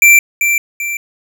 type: tone with echo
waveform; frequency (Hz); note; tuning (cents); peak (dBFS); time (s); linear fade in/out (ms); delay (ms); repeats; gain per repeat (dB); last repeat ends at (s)
square; 2349; D7; 0; -4; 0.02-0.19; 2; 390; 2; -7; 0.97
effects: none